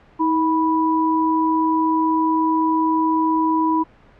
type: tone pair together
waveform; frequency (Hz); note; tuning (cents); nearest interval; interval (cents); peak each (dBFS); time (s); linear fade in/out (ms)
sine; 318.3 / 984; D#4 / B5; +39 / -7; octave + minor sixth; 1954; -18; 0.19-3.84; 20
effects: pink hiss -50 dBFS RMS until 4.19 s + low-pass 2000 Hz 12 dB/octave